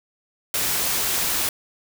white noise, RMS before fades -23 dBFS, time 0.54-1.49 s, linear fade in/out 2 ms, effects none

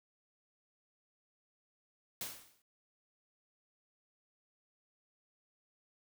white noise with exponential decay, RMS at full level -38 dBFS, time 2.21-2.62 s, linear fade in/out 2 ms, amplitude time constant 89 ms, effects none

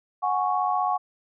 sine chord, F# suspended second, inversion none, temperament equal with one note detuned, 735.3 / 830.6 / 1108.7 Hz, F#5 / G#5 / C#6, -11 / 0 / 0 cents, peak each -25 / -27 / -26 dBFS, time 0.22-0.98 s, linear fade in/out 20 ms, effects none

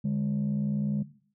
sine tone pair together, 145.8 / 205.9 Hz, D3 / G#3, -12 / -15 cents, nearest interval tritone, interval 597 cents, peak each -27 / -26 dBFS, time 0.04-1.03 s, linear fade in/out 10 ms, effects noise-tail reverb RT60 0.5 s tail -17 dB re dry + tanh soft clip ceiling -22 dBFS

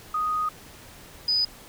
sine tone pair in turn, 1244.5 / 4978 Hz, D#6 / D#8, 0 / 0 cents, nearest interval 2 octaves, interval 2400 cents, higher second, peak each -23 / -20 dBFS, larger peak second, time 0.14-0.49 / 1.28-1.45 s, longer first, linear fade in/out 5 ms, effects pink hiss -47 dBFS RMS until 1.68 s

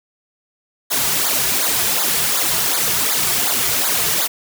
white noise with flanger, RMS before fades -18 dBFS, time 0.9-4.28 s, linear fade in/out 20 ms, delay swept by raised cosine 0.35 to 3.85 ms, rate 2.7 Hz, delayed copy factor -0.95, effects none

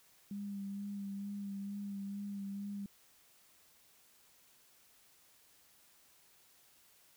sine tone with vibrato, 200.1 Hz, G3, 36 cents sharp, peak -39 dBFS, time 0.31-2.86 s, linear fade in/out 2 ms, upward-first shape sine, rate 2.2 Hz, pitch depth 22 cents each way, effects white hiss -66 dBFS RMS until 7.16 s

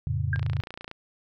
sine chord, F augmented, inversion none, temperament equal, 87.31 / 110 / 138.59 Hz, F2 / A2 / C#3, 0 / 0 / 0 cents, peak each -29 dBFS, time 0.07-0.61 s, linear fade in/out 0 ms
sine tone with exponential decay, 1607 Hz, G6, 43 cents sharp, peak -22 dBFS, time 0.33-0.41 s, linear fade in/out 2 ms, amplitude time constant 16 ms
click train, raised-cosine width 0.3 ms, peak -22 dBFS, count 17, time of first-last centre 0.36-0.914 s, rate 28.9 Hz
effects none

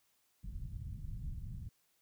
pink low-pass noise, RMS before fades -43 dBFS, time 0.43-1.69 s, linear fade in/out 5 ms, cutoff 150 Hz, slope 24 dB/octave, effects white hiss -75 dBFS RMS until 2.01 s

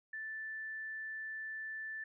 sine tone, 1760 Hz, A6, in tune, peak -40 dBFS, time 0.13-2.04 s, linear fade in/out 5 ms, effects none

